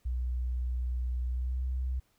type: tone with pitch glide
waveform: sine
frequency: 61.74 to 63.84 Hz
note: B1 to C2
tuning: 0 to -42 cents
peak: -29 dBFS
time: 0.05-2 s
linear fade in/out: 10 ms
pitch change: +58 cents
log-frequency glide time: 1.28-1.64 s
effects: pink hiss -71 dBFS RMS until 2.18 s